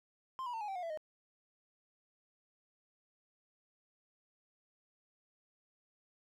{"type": "tone with pitch steps", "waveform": "triangle", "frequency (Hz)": [1047, 971.3, 901, 835.8, 775.4, 719.3, 667.2, 619], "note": ["C6", "B5", "A5", "G#5", "G5", "F#5", "E5", "D#5"], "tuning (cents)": [1, -29, 41, 11, -19, -49, 21, -9], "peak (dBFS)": -36, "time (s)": [0.39, 0.974], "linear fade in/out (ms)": 0, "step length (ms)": 73, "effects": []}